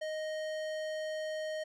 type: tone with tanh clipping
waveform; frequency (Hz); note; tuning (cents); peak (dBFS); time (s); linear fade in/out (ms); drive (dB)
sine; 622.3; D#5; 0; -37; 0.01-1.64; 10; 18
effects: none